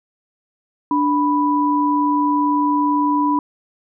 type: tone pair together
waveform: sine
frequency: 293.7 / 987.8 Hz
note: D4 / B5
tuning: 0 / 0 cents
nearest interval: octave + major sixth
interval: 2100 cents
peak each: -17 dBFS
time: 0.91-3.39 s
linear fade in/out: 2 ms
effects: none